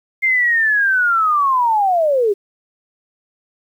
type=linear sweep; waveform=sine; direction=down; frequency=2119 to 385.2 Hz; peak=-12 dBFS; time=0.22-2.34 s; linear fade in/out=20 ms; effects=8-bit